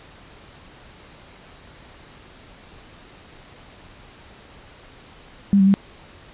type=tone with pitch steps; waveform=sine; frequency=199.4 / 192.6 / 197.2 Hz; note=G3 / G3 / G3; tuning=+30 / -30 / +11 cents; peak=-11 dBFS; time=5.53-5.74 s; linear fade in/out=0 ms; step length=70 ms; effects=pink hiss -46 dBFS RMS until 6.33 s + resampled to 8000 Hz